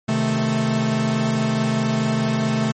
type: chord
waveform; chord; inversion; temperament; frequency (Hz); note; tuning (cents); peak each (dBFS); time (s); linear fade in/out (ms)
45% pulse; A diminished; first; equal; 130.81 / 155.56 / 220; C3 / Eb3 / A3; 0 / 0 / 0; -24 / -26 / -20; 0.08-2.72; 10
effects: MP3 32 kbps